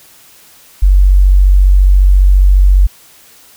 sine tone, 47.29 Hz, F#1, 39 cents sharp, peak -3 dBFS, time 0.82-2.87 s, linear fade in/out 10 ms, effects white hiss -42 dBFS RMS until 3.56 s

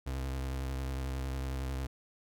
35% pulse tone with vibrato, 66.1 Hz, C2, 18 cents sharp, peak -32 dBFS, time 0.06-1.87 s, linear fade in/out 10 ms, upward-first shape sine, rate 11 Hz, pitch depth 34 cents each way, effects none

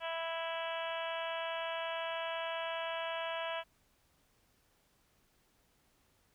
harmonic tone, 329.6 Hz, E4, in tune, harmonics 2 / 3 / 4 / 5 / 6 / 7 / 8 / 9 / 10, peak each -39 / -42 / -47 / -45 / -52 / -49 / -47 / -47 / -49 dBFS, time 0-3.64 s, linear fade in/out 50 ms, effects pink hiss -72 dBFS RMS until 6.34 s

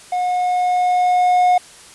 triangle tone with level ramp, 723 Hz, F#5, 40 cents flat, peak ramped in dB -15 to -8 dBFS, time 0.12-1.58 s, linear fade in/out 5 ms, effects white hiss -42 dBFS RMS until 1.94 s + resampled to 24000 Hz

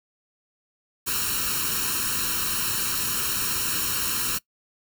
white noise with comb filter, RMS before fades -26 dBFS, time 1.06-4.39 s, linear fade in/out 20 ms, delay 0.72 ms, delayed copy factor +0.85, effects noise-tail reverb RT60 0.1 s tail -22 dB re dry

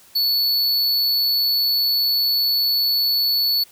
square tone, 4435 Hz, C#8, in tune, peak -17 dBFS, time 0.15-3.64 s, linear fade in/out 10 ms, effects white hiss -50 dBFS RMS until 3.71 s

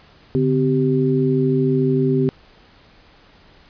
sine tone cluster, 144.3 / 257.9 / 389.3 Hz, D3 / C4 / G4, -30 / -25 / -12 cents, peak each -19 dBFS, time 0.35-2.29 s, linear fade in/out 0 ms, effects pink hiss -50 dBFS RMS until 3.69 s + resampled to 11025 Hz

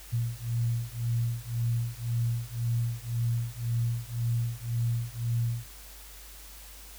sine beating tone pair, 116.54 / 118.44 Hz, A#2 / A#2, 0 / +28 cents, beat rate 1.9 Hz, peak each -30 dBFS, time 0.12-5.67 s, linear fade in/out 20 ms, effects added 50 Hz sine -48 dBFS peak until 6.98 s + white hiss -49 dBFS RMS until 6.98 s

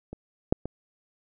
clicks, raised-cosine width 2 ms, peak -24 / -6 / -19 dBFS, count 3, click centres 0.13 / 0.525 / 0.656 s, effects none

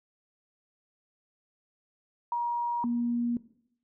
sine tone pair in turn, 951 / 238.2 Hz, A#5 / A#3, +34 / +38 cents, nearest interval 2 octaves, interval 2396 cents, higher first, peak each -26 dBFS, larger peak neither, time 2.32-2.84 / 2.84-3.37 s, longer second, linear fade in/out 2 ms, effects noise-tail reverb RT60 0.7 s tail -17 dB re dry

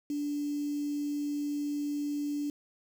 sine tone with quantisation, 291.1 Hz, D4, 15 cents flat, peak -30 dBFS, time 0.1-2.5 s, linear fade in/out 2 ms, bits 8, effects none

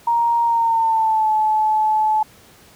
sine tone with pitch glide, 936 to 863.3 Hz, A#5 to A5, +7 to -33 cents, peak -14 dBFS, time 0.07-2.23 s, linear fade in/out 5 ms, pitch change -140 cents, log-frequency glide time 0.44-1.31 s, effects pink hiss -48 dBFS RMS until 2.75 s + high-pass 60 Hz 12 dB/octave

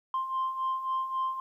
sine beating tone pair, 1046.5 / 1050.2 Hz, C6 / C6, 0 / +6 cents, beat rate 3.7 Hz, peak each -34 / -28 dBFS, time 0.14-1.4 s, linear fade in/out 2 ms, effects tanh soft clip ceiling -24 dBFS + 11-bit

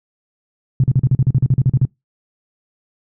sine tone bursts, 129.8 Hz, C3, 13 cents flat, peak -9 dBFS, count 14, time 0.8-1.852 s, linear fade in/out 2 ms, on 38 ms, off 40 ms, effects noise-tail reverb RT60 0.2 s tail -26 dB re dry

